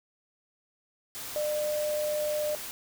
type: tone in noise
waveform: sine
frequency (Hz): 601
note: D5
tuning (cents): +40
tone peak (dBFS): -27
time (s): 1.36-2.55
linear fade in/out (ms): 0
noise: white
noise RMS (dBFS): -39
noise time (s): 1.15-2.71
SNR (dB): +9
effects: none